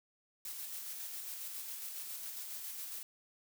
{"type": "noise with tremolo", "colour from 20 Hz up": "blue", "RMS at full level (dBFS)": -43, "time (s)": [0.45, 3.03], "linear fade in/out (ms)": 2, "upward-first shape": "square", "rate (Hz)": 7.3, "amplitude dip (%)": 25, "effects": []}